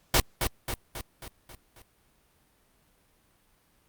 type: noise with echo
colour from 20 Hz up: pink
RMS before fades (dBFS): -21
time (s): 0.14-0.2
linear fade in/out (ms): 2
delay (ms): 270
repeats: 6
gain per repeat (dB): -5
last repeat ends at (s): 1.82
effects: pink hiss -66 dBFS RMS until 3.88 s + Opus 48 kbps